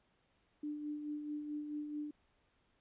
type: tone with tremolo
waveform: sine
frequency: 297.5 Hz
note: D4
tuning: 22 cents sharp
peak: -37 dBFS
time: 0.63-2.11 s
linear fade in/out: 5 ms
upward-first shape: sine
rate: 4.6 Hz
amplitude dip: 45%
effects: pink hiss -75 dBFS RMS until 2.8 s + resampled to 8000 Hz